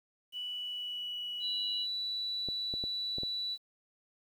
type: tone with pitch glide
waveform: sine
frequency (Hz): 2960 to 2926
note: F#7 to F#7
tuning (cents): 0 to -20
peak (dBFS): -36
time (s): 0.32-1.87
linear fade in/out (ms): 50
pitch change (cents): -20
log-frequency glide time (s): 0.47-1.65
type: tone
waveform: sine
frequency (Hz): 3951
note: B7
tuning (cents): 0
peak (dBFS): -33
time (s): 1.4-3.58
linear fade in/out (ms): 50
type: clicks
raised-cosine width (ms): 2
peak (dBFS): -28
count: 5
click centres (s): 2.487 / 2.739 / 2.839 / 3.184 / 3.234
effects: 10-bit